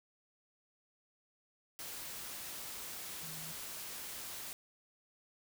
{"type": "tone in noise", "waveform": "sine", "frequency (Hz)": 160, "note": "D#3", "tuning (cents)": 49, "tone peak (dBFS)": -51, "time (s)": [3.23, 3.52], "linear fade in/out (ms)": 0, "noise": "white", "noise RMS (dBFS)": -45, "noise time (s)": [1.79, 4.53], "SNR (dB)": -9, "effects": []}